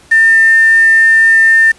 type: tone with quantisation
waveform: sine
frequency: 1801 Hz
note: A6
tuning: 40 cents sharp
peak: -4 dBFS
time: 0.11-1.72 s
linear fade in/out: 10 ms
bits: 4
effects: pink hiss -43 dBFS RMS until 1.78 s + resampled to 24000 Hz